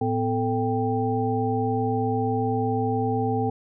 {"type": "tone cluster", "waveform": "sine", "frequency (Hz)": [111.5, 251.6, 442.6, 787], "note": ["A2", "B3", "A4", "G5"], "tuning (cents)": [23, 32, 10, 7], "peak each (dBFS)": -27, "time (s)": [0.01, 3.5], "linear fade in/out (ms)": 5, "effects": []}